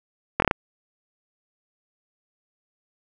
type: slowing click train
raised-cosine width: 0.5 ms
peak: -3 dBFS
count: 5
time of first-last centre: 0.4-0.511 s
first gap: 22 ms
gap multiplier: 1.16
effects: none